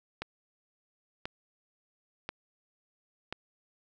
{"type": "click train", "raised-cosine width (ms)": 0.3, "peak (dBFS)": -19, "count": 4, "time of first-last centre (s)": [0.22, 3.326], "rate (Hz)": 0.966, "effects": []}